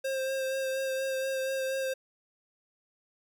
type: tone with vibrato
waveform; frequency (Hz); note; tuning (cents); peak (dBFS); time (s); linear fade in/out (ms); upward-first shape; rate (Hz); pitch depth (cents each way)
square; 531; C5; +25; -30; 0.04-1.94; 10; sine; 4.2; 18
effects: none